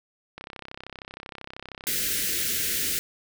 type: click train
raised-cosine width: 0.3 ms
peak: -22 dBFS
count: 50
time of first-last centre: 0.38-1.869 s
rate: 32.9 Hz
type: band-stop noise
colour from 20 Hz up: white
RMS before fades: -27 dBFS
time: 1.87-2.99 s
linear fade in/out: 0 ms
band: 510 to 1500 Hz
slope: 48 dB/octave
effects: none